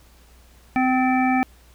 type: harmonic tone with a mistuned harmonic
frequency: 257.7 Hz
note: C4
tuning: 26 cents flat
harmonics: 1 / 3 / 5 / 7 / 9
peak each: -19 / -21 / -31 / -30 / -27 dBFS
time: 0.76-1.43 s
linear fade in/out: 0 ms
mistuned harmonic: 7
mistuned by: -27 cents
effects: added 60 Hz sine -50 dBFS peak until 1.74 s + pink hiss -55 dBFS RMS until 1.74 s